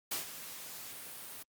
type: noise with ADSR envelope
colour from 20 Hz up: white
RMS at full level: -34 dBFS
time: 0.11-1.43 s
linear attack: 9 ms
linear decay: 130 ms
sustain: -12 dB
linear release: 6 ms
effects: high-pass 100 Hz 12 dB/octave + Opus 48 kbps